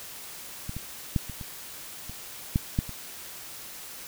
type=clicks; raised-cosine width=5 ms; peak=-21 / -22 / -11 / -25 / -26 / -27 / -10 / -11 / -26 dBFS; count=9; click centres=0.694 / 0.766 / 1.162 / 1.297 / 1.412 / 2.096 / 2.559 / 2.789 / 2.893 s; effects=white hiss -42 dBFS RMS until 4.07 s